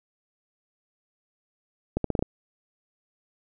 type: accelerating click train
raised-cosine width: 2 ms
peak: -11 dBFS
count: 6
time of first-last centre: 1.97-2.225 s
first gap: 73 ms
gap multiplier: 0.82
effects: none